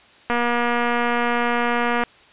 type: click train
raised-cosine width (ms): 0.5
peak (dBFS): -7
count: 416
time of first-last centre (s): 0.3-2.036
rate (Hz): 239
effects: white hiss -50 dBFS RMS until 2.32 s + resampled to 8000 Hz